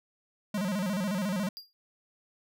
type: tone with vibrato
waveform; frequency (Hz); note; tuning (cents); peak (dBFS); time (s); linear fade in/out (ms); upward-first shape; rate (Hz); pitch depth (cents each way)
square; 194.3; G3; -15; -29; 0.54-1.49; 5; square; 14; 130
type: tone with exponential decay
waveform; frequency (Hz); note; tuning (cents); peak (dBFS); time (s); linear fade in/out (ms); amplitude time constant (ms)
square; 4806; D8; +39; -37; 1.57-1.73; 0; 34
effects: none